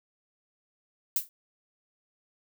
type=noise with exponential decay; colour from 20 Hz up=violet; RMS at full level=-22 dBFS; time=1.16-1.29 s; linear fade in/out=1 ms; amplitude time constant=27 ms; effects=none